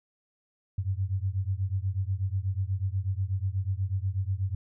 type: beating tone pair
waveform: sine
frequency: 92.5 / 100.7 Hz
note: F#2 / G2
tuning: 0 / +47 cents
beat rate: 8.2 Hz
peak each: -29 / -30 dBFS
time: 0.78-4.55 s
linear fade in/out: 5 ms
effects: none